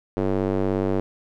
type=tone with band-pass filter; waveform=square; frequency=48.44 Hz; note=G1; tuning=20 cents flat; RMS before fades=-23 dBFS; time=0.17-1 s; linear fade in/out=0 ms; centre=400 Hz; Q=1.5; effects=none